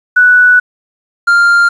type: tone pair in turn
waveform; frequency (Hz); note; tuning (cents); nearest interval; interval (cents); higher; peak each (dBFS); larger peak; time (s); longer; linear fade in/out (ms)
sine / triangle; 1480 / 1396.9; F#6 / F6; 0 / 0; minor second; 100; first; -3; neither; 0.16-0.6 / 1.27-1.69; first; 10
effects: resampled to 24000 Hz + 7-bit